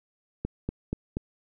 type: click train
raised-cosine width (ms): 3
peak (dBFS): -16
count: 4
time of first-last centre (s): 0.45-1.169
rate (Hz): 4.17
effects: none